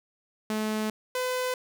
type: tone pair in turn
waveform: sawtooth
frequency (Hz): 215.8 / 505.8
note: A3 / B4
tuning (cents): -33 / +41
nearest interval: octave + minor third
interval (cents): 1474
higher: second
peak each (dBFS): -23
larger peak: neither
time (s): 0.5-0.9 / 1.15-1.54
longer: first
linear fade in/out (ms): 2
effects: none